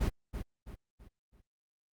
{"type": "noise with echo", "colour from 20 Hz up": "brown", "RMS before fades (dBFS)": -29, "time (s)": [0, 0.1], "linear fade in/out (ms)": 20, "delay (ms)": 330, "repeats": 4, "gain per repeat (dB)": -8, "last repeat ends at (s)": 1.42, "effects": ["Opus 48 kbps"]}